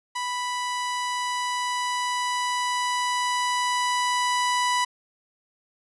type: tone with level ramp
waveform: sawtooth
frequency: 987.8 Hz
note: B5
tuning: in tune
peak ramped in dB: -23 to -17 dBFS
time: 0.15-4.85 s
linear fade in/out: 10 ms
effects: resampled to 24000 Hz